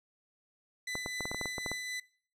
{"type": "tone with tremolo", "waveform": "sawtooth", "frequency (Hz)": 2000, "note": "B6", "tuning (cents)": 21, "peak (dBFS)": -31, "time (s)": [0.87, 2], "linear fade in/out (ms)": 5, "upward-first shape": "triangle", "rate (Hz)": 3.9, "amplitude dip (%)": 30}
{"type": "clicks", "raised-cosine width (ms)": 1, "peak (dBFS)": -23, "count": 11, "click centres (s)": [0.954, 1.061, 1.207, 1.255, 1.315, 1.346, 1.413, 1.457, 1.582, 1.662, 1.716]}
{"effects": ["noise-tail reverb RT60 0.5 s tail -22 dB re dry", "low-pass 10000 Hz 12 dB/octave"]}